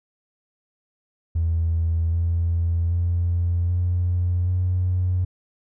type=tone with pitch steps; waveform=triangle; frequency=82.41 / 84.43 / 86.51 / 88.63 / 90.81 Hz; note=E2 / E2 / F2 / F2 / F#2; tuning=0 / +42 / -16 / +26 / -32 cents; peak=-15 dBFS; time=1.35-5.25 s; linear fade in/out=10 ms; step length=780 ms; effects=tanh soft clip ceiling -16 dBFS